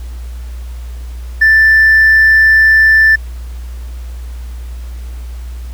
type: tone with hard clipping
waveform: triangle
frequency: 1767 Hz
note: A6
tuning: 7 cents sharp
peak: -4 dBFS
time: 1.41-3.16 s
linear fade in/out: 10 ms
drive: 2 dB
effects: added 60 Hz sine -22 dBFS peak until 5.73 s + pink hiss -42 dBFS RMS until 5.73 s